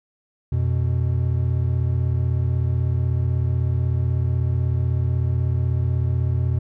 triangle tone pair together, 87.31 / 123.47 Hz, F2 / B2, 0 / 0 cents, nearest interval tritone, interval 600 cents, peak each -19 dBFS, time 0.52-6.59 s, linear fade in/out 5 ms, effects none

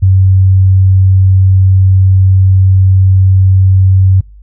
sine tone, 94.8 Hz, F#2, 43 cents sharp, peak -3 dBFS, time 0.02-4.21 s, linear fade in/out 10 ms, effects noise-tail reverb RT60 0.3 s tail -26 dB re dry + added 50 Hz sine -32 dBFS peak until 4.42 s

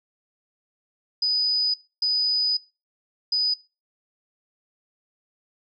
sine tone bursts at uneven times, 4978 Hz, D#8, in tune, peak -19 dBFS, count 3, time 1.22-1.74 / 2.02-2.57 / 3.32-3.54 s, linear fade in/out 5 ms, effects noise-tail reverb RT60 0.3 s tail -22 dB re dry

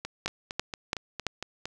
two click trains, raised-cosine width 0.2 ms, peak -17 / -10 dBFS, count 8 / 4, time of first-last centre 0.05-1.656 / 0.26-1.267 s, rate 4.36 / 2.98 Hz, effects none

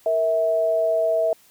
sine tone pair together, 464.7 / 650 Hz, A#4 / E5, -5 / -24 cents, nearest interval tritone, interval 581 cents, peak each -26 / -18 dBFS, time 0.06-1.33 s, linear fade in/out 2 ms, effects white hiss -55 dBFS RMS until 1.5 s

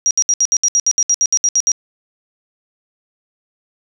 sine tone bursts, 5730 Hz, F8, 44 cents sharp, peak -10 dBFS, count 15, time 0.06-1.718 s, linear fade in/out 0 ms, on 48 ms, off 67 ms, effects none

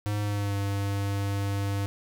square tone with pitch glide, 103.83 to 99.77 Hz, G#2 to G2, 0 to +31 cents, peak -27 dBFS, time 0.06-1.86 s, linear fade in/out 0 ms, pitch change -69 cents, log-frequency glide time 0.21-0.56 s, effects none

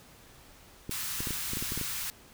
clicks, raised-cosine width 3 ms, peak -23 dBFS, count 10, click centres 0.894 / 1.205 / 1.272 / 1.307 / 1.534 / 1.571 / 1.625 / 1.721 / 1.776 / 1.813 s
white band-stop noise, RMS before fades -35 dBFS, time 0.91-2.1 s, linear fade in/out 0 ms, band 170 to 1000 Hz, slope 24 dB/octave
effects pink hiss -55 dBFS RMS until 2.33 s

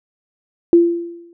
sine tone with exponential decay, 341.6 Hz, F4, 38 cents flat, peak -4 dBFS, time 0.73-1.33 s, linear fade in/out 1 ms, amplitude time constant 130 ms, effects none

